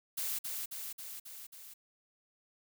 blue noise with echo, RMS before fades -36 dBFS, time 0.17-0.39 s, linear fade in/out 10 ms, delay 270 ms, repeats 5, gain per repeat -3 dB, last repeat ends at 1.74 s, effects none

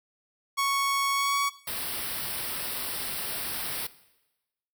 sawtooth tone with pitch glide, 1108.7 to 1122.9 Hz, C#6 to C#6, 0 to +22 cents, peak -20 dBFS, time 0.57-1.5 s, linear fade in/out 20 ms, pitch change +22 cents, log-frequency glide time 1.13-1.37 s
white band-stop noise, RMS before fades -33 dBFS, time 1.67-3.87 s, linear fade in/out 5 ms, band 5500 to 8300 Hz, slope 96 dB/octave
effects noise-tail reverb RT60 1.0 s tail -18 dB re dry

